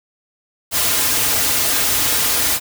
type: noise with comb filter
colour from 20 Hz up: white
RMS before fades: -17 dBFS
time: 0.71-2.6 s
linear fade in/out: 50 ms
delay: 5.3 ms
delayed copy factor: -0.65
effects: none